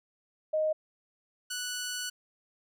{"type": "tone pair in turn", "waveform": ["sine", "10% pulse"], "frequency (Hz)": [622, 1479.4], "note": ["D#5", "F#6"], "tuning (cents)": [-1, -1], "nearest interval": "octave + minor third", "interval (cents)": 1500, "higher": "second", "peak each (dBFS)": -25, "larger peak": "neither", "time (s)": [[0.53, 0.73], [1.5, 2.1]], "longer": "second", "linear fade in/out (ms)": 10, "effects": []}